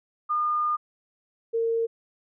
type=tone pair in turn; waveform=sine; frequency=1215 / 457.6 Hz; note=D#6 / A#4; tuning=-42 / -32 cents; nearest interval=octave + perfect fourth; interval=1690 cents; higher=first; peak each=-22 dBFS; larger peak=neither; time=0.29-0.77 / 1.53-1.87 s; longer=first; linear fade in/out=20 ms; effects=none